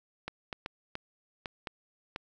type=clicks; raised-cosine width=0.3 ms; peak=-20 dBFS; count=7; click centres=0.28 / 0.528 / 0.661 / 0.954 / 1.458 / 1.672 / 2.161 s; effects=none